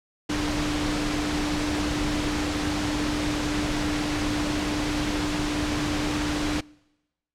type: tone in noise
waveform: sine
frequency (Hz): 298.3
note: D4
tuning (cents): +27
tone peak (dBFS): -26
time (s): 0.29-6.61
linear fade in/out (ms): 10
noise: pink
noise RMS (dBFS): -28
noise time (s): 0.29-6.61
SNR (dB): -1
effects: noise-tail reverb RT60 1.0 s tail -25 dB re dry + low-pass 6000 Hz 12 dB/octave